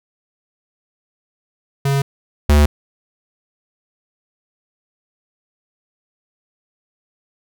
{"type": "tone pair in turn", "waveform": "square", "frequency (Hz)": [138.59, 73.67], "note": ["C#3", "D2"], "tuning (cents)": [0, 6], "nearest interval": "major seventh", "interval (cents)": 1094, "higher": "first", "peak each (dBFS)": [-15, -9], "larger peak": "second", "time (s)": [[1.85, 2.02], [2.49, 2.66]], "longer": "neither", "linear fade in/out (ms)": 5, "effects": []}